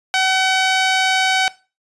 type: tone with band-pass filter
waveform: sawtooth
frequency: 757 Hz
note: F#5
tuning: 39 cents sharp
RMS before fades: -17 dBFS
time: 0.14-1.48 s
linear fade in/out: 0 ms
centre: 2700 Hz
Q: 0.72
effects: noise-tail reverb RT60 0.3 s tail -18 dB re dry + resampled to 24000 Hz